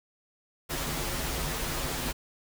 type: noise with comb filter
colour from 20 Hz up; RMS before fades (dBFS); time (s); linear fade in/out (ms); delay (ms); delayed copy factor
pink; -32; 0.69-2.13; 20; 10; -1
effects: none